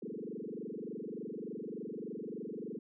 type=tone with frequency modulation; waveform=sine; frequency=329.6 Hz; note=E4; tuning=in tune; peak=-39 dBFS; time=0.02-2.79 s; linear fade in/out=5 ms; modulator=23.4 Hz; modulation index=5.9; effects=none

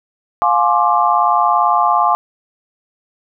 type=chord; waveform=sine; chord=D half-diminished seventh; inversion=first; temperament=just; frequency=704.8 / 845.8 / 1057.2 / 1174.7 Hz; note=F5 / Ab5 / C6 / D6; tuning=+16 / +31 / +18 / 0 cents; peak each=-16 dBFS; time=0.42-2.15 s; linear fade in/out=0 ms; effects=none

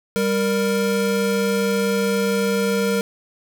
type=tone pair together; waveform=square; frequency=196.92 / 466.2 Hz; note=G3 / A#4; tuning=+8 / 0 cents; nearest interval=octave + minor third; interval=1492 cents; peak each=-22 / -21 dBFS; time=0.16-3.01 s; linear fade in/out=0 ms; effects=none

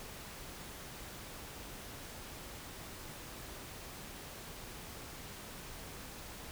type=silence; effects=pink hiss -48 dBFS RMS until 6.51 s

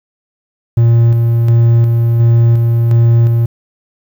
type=tone with tremolo; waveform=triangle; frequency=116.54 Hz; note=A#2; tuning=in tune; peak=-3 dBFS; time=0.77-3.46 s; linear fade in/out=5 ms; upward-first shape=square; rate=1.4 Hz; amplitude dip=30%; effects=7-bit

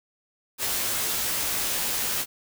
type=noise with comb filter; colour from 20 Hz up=white; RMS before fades=-27 dBFS; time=0.58-2.26 s; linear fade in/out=50 ms; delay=15 ms; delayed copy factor=-0.7; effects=none

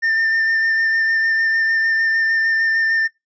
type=tone with vibrato; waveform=triangle; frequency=1800 Hz; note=A6; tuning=39 cents sharp; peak=-13 dBFS; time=0.02-3.08 s; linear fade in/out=20 ms; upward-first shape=square; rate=6.6 Hz; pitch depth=12 cents each way; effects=noise-tail reverb RT60 0.2 s tail -25 dB re dry + resampled to 16000 Hz

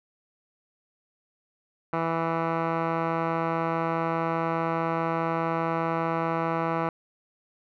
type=tone with low-pass filter; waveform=10% pulse; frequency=164.81 Hz; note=E3; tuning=in tune; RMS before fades=-27 dBFS; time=1.93-6.89 s; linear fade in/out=2 ms; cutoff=1500 Hz; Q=3.5; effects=none

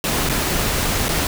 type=noise with dropouts; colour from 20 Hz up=pink; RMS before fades=-20 dBFS; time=0.04-1.27 s; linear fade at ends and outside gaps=1 ms; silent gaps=0.29-0.296 / 1.084-1.09 s; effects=none

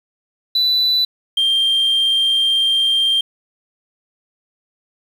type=tone pair in turn; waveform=sine; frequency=3981 / 3179 Hz; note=B7 / G7; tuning=+13 / +24 cents; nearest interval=major third; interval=389 cents; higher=first; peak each=-11 dBFS; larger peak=neither; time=0.55-1.05 / 1.37-3.21 s; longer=second; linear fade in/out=5 ms; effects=tanh soft clip ceiling -11 dBFS + 7-bit

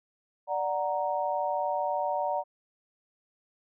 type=chord; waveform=sine; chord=D augmented; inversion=none; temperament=equal; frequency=587.3 / 740 / 932.3 Hz; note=D5 / F#5 / A#5; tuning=0 / 0 / 0 cents; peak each=-31 dBFS; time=0.47-2.44 s; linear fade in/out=50 ms; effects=none

